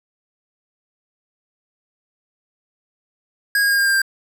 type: tone with pitch steps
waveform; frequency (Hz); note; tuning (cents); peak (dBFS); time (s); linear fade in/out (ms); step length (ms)
square; 1642 / 1630.7 / 1619.4 / 1608.2 / 1597.1 / 1586.1; G#6 / G#6 / G#6 / G6 / G6 / G6; -20 / -32 / -44 / +44 / +32 / +20; -15; 3.55-4.018; 2; 78
effects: none